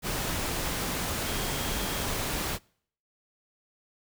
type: tone in noise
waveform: sine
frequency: 3251 Hz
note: G#7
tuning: 38 cents flat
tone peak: -42 dBFS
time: 1.23-2.07 s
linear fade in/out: 50 ms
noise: pink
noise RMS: -31 dBFS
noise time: 0.02-2.59 s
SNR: -14 dB
effects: noise-tail reverb RT60 0.6 s tail -26 dB re dry